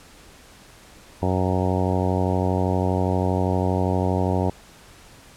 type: harmonic tone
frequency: 92.5 Hz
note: F#2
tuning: in tune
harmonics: 1 / 2 / 3 / 4 / 5 / 6 / 7 / 8 / 9 / 10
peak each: -23 / -26 / -28 / -29 / -30 / -31 / -31 / -32 / -33 / -33 dBFS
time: 1.22-4.5 s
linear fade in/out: 5 ms
effects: pink hiss -48 dBFS RMS until 5.36 s + low-pass 11000 Hz 12 dB/octave